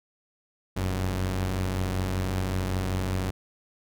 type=tone pair together; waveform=sawtooth; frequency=44.08 / 93.4 Hz; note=F1 / F#2; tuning=+17 / +17 cents; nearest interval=octave + minor second; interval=1300 cents; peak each=-28 / -23 dBFS; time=0.76-3.31 s; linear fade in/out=10 ms; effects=none